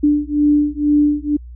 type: beating tone pair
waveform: sine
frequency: 293.6 / 295.7 Hz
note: D4 / D4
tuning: 0 / +12 cents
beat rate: 2.1 Hz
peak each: -15 dBFS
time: 0.03-1.37 s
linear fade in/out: 10 ms
effects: added 60 Hz sine -32 dBFS peak until 1.55 s